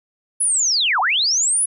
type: linear two-way sweep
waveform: sine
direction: down then up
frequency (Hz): 10510 to 708 to 10510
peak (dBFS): -15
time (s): 0.4-1.66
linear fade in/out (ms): 10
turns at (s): 1
effects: none